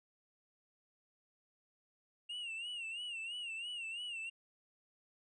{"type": "tone with vibrato", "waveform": "triangle", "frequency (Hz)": 2794, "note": "F7", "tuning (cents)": 0, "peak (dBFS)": -39, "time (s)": [2.29, 4.3], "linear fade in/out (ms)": 10, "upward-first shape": "sine", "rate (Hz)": 3, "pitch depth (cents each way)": 100, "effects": ["resampled to 24000 Hz"]}